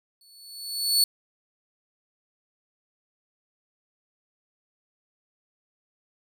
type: tone with exponential growth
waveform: sawtooth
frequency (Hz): 4435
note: C#8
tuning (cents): 0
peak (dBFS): -13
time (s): 0.21-1.04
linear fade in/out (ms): 2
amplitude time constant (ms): 180
effects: none